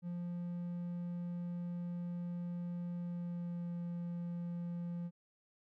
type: tone with pitch glide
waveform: triangle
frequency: 174.61 to 172.9 Hz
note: F3 to F3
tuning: 0 to -17 cents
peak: -36 dBFS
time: 0.02-5.11 s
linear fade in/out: 50 ms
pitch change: -17 cents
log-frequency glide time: 2.95-3.73 s
effects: none